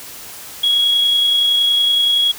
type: tone with amplitude modulation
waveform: sine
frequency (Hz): 3322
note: G#7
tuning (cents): 0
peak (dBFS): -9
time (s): 0.63-2.32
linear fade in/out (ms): 10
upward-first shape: sine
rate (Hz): 30.7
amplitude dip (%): 30
effects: tanh soft clip ceiling -8 dBFS + white hiss -34 dBFS RMS until 2.38 s